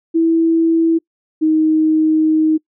sine tone pair in turn, 328.4 / 313.6 Hz, E4 / D#4, -6 / +14 cents, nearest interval minor second, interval 80 cents, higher first, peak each -10 dBFS, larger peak neither, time 0.14-0.99 / 1.41-2.58 s, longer second, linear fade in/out 20 ms, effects noise-tail reverb RT60 0.1 s tail -25 dB re dry

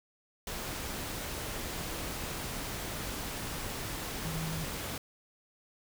sine tone in noise, 160.6 Hz, E3, 45 cents flat, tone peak -35 dBFS, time 4.25-4.64 s, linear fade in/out 2 ms, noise pink, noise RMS -38 dBFS, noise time 0.47-4.98 s, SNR 0 dB, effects none

